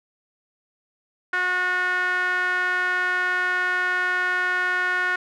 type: tone with band-pass filter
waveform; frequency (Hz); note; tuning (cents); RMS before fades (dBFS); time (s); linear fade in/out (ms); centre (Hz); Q
sawtooth; 363.4; F#4; -31; -23; 1.33-5.16; 5; 1600; 9.6
effects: none